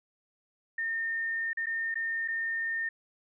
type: tone with dropouts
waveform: sine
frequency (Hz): 1821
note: A#6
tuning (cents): -41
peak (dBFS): -29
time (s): 0.78-2.89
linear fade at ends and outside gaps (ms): 5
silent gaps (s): 1.532-1.571 / 1.659-1.667 / 1.943-1.955 / 2.278-2.283
effects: none

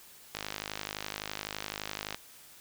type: click train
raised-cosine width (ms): 0.2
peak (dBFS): -17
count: 94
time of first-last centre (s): 0.35-2.145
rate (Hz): 51.8
effects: white hiss -54 dBFS RMS until 2.6 s

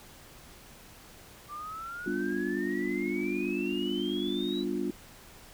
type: exponential sweep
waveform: sine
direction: up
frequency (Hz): 1165 to 3986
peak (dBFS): -37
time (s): 1.48-4.65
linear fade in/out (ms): 50
type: chord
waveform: sine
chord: G dominant seventh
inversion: none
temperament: just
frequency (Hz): 196 / 245 / 294 / 352.8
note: G3 / B3 / D4 / F4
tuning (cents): 0 / -14 / +2 / +18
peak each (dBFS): -36 / -35 / -34 / -33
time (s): 2.06-4.91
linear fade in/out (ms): 5
effects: pink hiss -52 dBFS RMS until 5.53 s

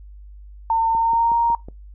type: tone with pitch glide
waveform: sine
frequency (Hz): 906 to 933.1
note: A#5 to A#5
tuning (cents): -50 to +1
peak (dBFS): -15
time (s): 0.7-1.55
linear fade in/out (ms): 2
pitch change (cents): +51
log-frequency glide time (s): 0.91-1.35
type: click train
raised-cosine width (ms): 2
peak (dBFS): -23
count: 5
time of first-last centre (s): 0.95-1.685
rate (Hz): 5.44
effects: noise-tail reverb RT60 0.2 s tail -22 dB re dry + added 50 Hz sine -38 dBFS peak until 1.94 s

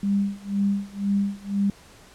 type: tone with tremolo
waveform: sine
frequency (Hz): 199.8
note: G3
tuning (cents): +33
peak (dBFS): -18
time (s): 0.03-1.7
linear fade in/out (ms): 2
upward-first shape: sine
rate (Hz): 2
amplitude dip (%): 95
effects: pink hiss -50 dBFS RMS until 2.14 s + low-pass 10000 Hz 12 dB/octave

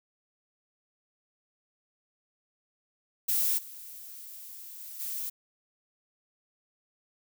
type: noise with level steps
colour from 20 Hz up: violet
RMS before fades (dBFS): -27 / -45 / -43 / -35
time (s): 3.28-5.3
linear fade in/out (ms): 10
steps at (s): 3.57 / 4.79 / 4.99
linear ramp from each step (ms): 20
effects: none

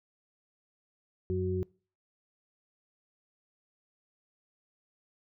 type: harmonic tone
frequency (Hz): 92.5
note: F#2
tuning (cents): 0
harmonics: 1 / 2 / 4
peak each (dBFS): -32 / -36 / -31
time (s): 1.3-1.63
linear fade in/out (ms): 0
effects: noise-tail reverb RT60 0.4 s tail -25 dB re dry

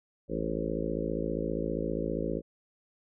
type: harmonic tone with a mistuned harmonic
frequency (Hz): 55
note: A1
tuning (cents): 0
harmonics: 1 / 3 / 4 / 5 / 6 / 7 / 8 / 9 / 10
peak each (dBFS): -39 / -37 / -38 / -38 / -37 / -39 / -37 / -39 / -39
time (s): 0.28-2.42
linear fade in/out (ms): 50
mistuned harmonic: 10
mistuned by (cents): -23
effects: none

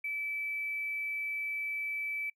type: tone with hard clipping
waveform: triangle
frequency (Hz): 2310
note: D7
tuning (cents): -29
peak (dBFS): -33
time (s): 0.04-2.3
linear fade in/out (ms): 5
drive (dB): 3
effects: noise-tail reverb RT60 0.1 s tail -25 dB re dry

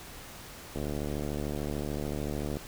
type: click train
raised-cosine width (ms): 2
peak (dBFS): -21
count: 134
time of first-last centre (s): 0.76-2.57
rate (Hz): 73.5
effects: pink hiss -46 dBFS RMS until 2.67 s

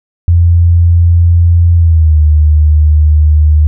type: tone with pitch glide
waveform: sine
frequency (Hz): 85.5 to 76.17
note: F2 to D#2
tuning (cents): -36 to -36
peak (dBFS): -3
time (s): 0.28-3.67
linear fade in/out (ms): 0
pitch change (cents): -200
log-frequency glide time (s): 1.75-2.2
effects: none

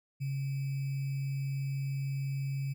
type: tone with sample-and-hold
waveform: sine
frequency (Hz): 136.9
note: C#3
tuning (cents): -21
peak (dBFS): -31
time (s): 0.2-2.74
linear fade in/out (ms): 20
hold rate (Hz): 2450
effects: none

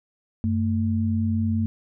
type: tone pair together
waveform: sine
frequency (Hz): 94.4 / 223.7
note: F#2 / A3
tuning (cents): +35 / +29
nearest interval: octave + minor third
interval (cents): 1494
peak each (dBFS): -23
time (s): 0.44-1.66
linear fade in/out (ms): 0
effects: none

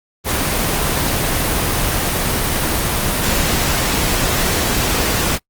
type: noise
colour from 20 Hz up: pink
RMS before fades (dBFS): -17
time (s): 0.24-5.39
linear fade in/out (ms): 50
effects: noise-tail reverb RT60 0.1 s tail -24 dB re dry + Opus 24 kbps

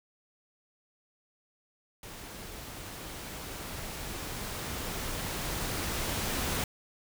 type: noise with level ramp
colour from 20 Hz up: pink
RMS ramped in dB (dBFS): -45 to -31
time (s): 2.03-6.64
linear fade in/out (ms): 2
effects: none

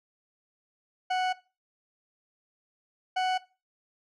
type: tone pair in turn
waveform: 40% pulse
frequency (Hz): 740 / 743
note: F#5 / F#5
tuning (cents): 0 / +7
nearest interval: unison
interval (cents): 7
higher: second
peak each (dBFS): -24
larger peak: neither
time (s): 1.1-1.33 / 3.16-3.38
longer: first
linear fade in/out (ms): 10
effects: noise-tail reverb RT60 0.3 s tail -18 dB re dry + low-pass 4000 Hz 12 dB/octave

